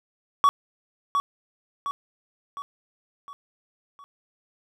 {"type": "tone with echo", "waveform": "triangle", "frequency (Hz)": 1128, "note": "C#6", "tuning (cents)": 30, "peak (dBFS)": -12, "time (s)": [0.44, 0.49], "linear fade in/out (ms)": 0, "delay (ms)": 710, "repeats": 5, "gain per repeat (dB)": -6, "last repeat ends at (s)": 4.04, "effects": []}